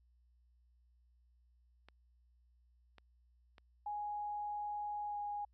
clicks, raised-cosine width 0.3 ms, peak -40 dBFS, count 3, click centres 1.886 / 2.983 / 3.582 s
sine tone with pitch glide, 830.6 to 824.4 Hz, G#5 to G#5, 0 to -13 cents, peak -38 dBFS, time 3.86-5.45 s, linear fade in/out 5 ms, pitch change -13 cents, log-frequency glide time 5.07-5.17 s
effects added 60 Hz sine -67 dBFS peak until 5.53 s

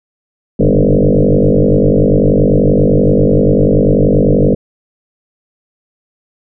sine tone with frequency modulation, 147.2 Hz, D3, 4 cents sharp, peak -6 dBFS, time 0.59-4.55 s, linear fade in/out 10 ms, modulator 50.3 Hz, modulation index 7.8, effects none

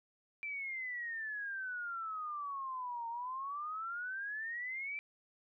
sine exponential two-way sweep, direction down then up, 2349 to 917 to 2349 Hz, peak -38 dBFS, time 0.43-4.99 s, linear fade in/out 0 ms, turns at 3.08 s, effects none

